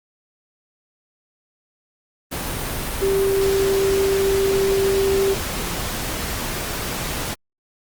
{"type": "tone in noise", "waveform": "sine", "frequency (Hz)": 390.2, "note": "G4", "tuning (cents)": -8, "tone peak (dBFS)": -16, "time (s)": [3.01, 5.35], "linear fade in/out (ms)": 20, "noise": "pink", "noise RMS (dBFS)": -26, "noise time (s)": [2.31, 7.35], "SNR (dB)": 7, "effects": ["Opus 32 kbps"]}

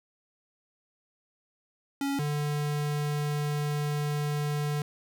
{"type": "tone pair in turn", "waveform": "square", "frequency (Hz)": [278.4, 147.48], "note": ["C#4", "D3"], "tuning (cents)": [8, 8], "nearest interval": "major seventh", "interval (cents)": 1100, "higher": "first", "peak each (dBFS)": -28, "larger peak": "neither", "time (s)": [[2.01, 2.19], [2.19, 4.82]], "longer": "second", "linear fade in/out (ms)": 2, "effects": []}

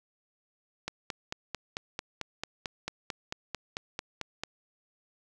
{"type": "click train", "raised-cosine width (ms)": 0.2, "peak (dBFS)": -16, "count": 17, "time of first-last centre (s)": [0.88, 4.436], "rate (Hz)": 4.5, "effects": []}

